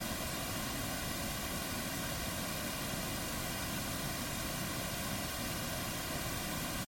pink noise with comb filter, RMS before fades -38 dBFS, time 0-6.85 s, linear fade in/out 20 ms, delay 2.3 ms, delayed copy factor -0.6, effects MP3 64 kbps

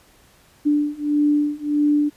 sine beating tone pair, 293.7 / 295.3 Hz, D4 / D4, 0 / +10 cents, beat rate 1.6 Hz, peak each -20 / -19 dBFS, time 0.65-2.1 s, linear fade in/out 20 ms, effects pink hiss -54 dBFS RMS until 2.16 s + resampled to 32000 Hz

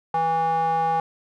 square tone with band-pass filter, 163.3 Hz, E3, 16 cents flat, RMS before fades -22 dBFS, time 0.14-1 s, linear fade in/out 2 ms, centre 870 Hz, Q 7.1, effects none

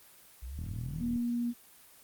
sine exponential sweep, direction up, 57.5 to 172.7 Hz, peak -38 dBFS, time 0.42-1.02 s, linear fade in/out 10 ms
click train, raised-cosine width 5 ms, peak -29 dBFS, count 24, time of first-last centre 0.59-1.159 s, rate 40.4 Hz
sine tone, 238.4 Hz, A#3, 39 cents sharp, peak -29 dBFS, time 0.99-1.54 s, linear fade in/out 50 ms
effects white hiss -57 dBFS RMS until 2.03 s + Opus 24 kbps

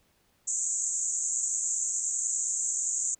pink band-pass noise, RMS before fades -30 dBFS, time 0.47-3.15 s, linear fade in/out 10 ms, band 6600 to 7800 Hz, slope 96 dB/octave, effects pink hiss -68 dBFS RMS until 3.19 s

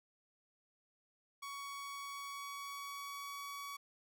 sawtooth tone with pitch glide, 1121 to 1130.1 Hz, C#6 to C#6, +19 to +33 cents, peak -40 dBFS, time 1.42-3.77 s, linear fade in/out 10 ms, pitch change +14 cents, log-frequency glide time 1.71-3.46 s, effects none

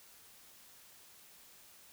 silence, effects white hiss -59 dBFS RMS until 1.92 s

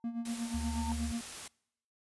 sine tone with exponential growth, 900 Hz, A5, 39 cents sharp, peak -36 dBFS, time 0-0.92 s, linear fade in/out 0 ms, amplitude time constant 200 ms
triangle tone with tremolo, 233.1 Hz, A#3, in tune, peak -30 dBFS, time 0.04-1.21 s, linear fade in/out 2 ms, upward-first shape sine, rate 8.3 Hz, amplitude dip 70%
white noise, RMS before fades -44 dBFS, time 0.25-1.48 s, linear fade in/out 5 ms
sine tone, 73.9 Hz, D2, 11 cents sharp, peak -35 dBFS, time 0.54-1.12 s, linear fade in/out 5 ms
effects noise-tail reverb RT60 0.8 s tail -26 dB re dry + resampled to 24000 Hz

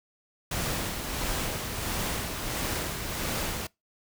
pink noise with tremolo, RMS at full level -30 dBFS, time 0.51-3.67 s, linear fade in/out 5 ms, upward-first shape sine, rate 1.5 Hz, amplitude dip 40%, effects noise-tail reverb RT60 0.2 s tail -24 dB re dry

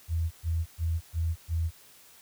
sine tone bursts, 82.41 Hz, E2, in tune, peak -25 dBFS, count 5, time 0.08-1.71 s, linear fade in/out 50 ms, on 230 ms, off 120 ms, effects white hiss -55 dBFS RMS until 2.21 s

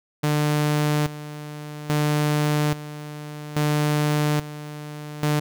sawtooth tone with tremolo, 149.4 Hz, D3, 30 cents sharp, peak -15 dBFS, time 0.23-5.4 s, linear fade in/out 10 ms, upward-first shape square, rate 0.6 Hz, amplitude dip 80%, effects none

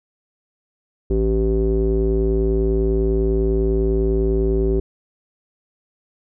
square tone with low-pass filter, 55 Hz, A1, in tune, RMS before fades -18 dBFS, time 1.1-4.8 s, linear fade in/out 5 ms, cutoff 390 Hz, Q 6.7, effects none

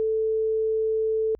sine tone, 440 Hz, A4, in tune, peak -21 dBFS, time 0-1.35 s, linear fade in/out 0 ms, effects added 58 Hz sine -51 dBFS peak until 1.39 s

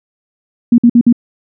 sine tone bursts, 237.6 Hz, A#3, 33 cents sharp, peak -3 dBFS, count 4, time 0.72-1.127 s, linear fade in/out 5 ms, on 62 ms, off 53 ms, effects none

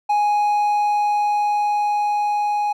triangle tone with level ramp, 830.6 Hz, G#5, in tune, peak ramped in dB -13 to -16 dBFS, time 0.09-2.73 s, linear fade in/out 10 ms, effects none

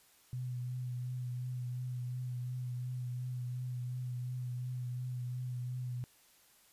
sine tone with vibrato, 124.8 Hz, B2, 19 cents sharp, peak -36 dBFS, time 0.33-6.04 s, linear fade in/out 0 ms, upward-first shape triangle, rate 2.8 Hz, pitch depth 27 cents each way, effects white hiss -65 dBFS RMS until 6.72 s + resampled to 32000 Hz

